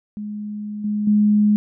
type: tone with level steps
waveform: sine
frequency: 209.2 Hz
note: G#3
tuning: 13 cents sharp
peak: -26 / -19 / -12 dBFS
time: 0.17-1.56 s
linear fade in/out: 0 ms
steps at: 0.84 / 1.07 s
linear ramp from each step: 5 ms
effects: none